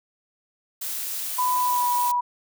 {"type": "noise", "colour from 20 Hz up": "blue", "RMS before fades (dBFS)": -30, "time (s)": [0.81, 2.12], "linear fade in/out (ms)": 10}
{"type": "tone with pitch glide", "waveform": "sine", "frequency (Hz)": [998, 975.8], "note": ["B5", "B5"], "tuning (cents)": [18, -21], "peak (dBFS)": -20, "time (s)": [1.38, 2.21], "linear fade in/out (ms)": 10, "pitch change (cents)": -39, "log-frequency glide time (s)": [1.55, 1.89]}
{"effects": []}